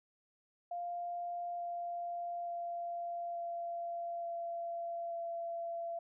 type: tone with pitch steps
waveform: sine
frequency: 698 / 694 / 690 / 686 / 682.1 / 678.1 Hz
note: F5 / F5 / F5 / F5 / F5 / E5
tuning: -1 / -11 / -21 / -31 / -41 / +49 cents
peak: -37 dBFS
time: 0.71-5.99 s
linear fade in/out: 5 ms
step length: 880 ms
effects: none